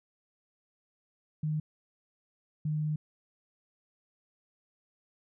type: tone pair in turn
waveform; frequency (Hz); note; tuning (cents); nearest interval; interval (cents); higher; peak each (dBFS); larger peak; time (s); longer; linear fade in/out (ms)
sine; 153.6 / 152.63; D#3 / D#3; -22 / -33; unison; 11; first; -28; neither; 1.43-1.6 / 2.65-2.96; second; 5
effects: none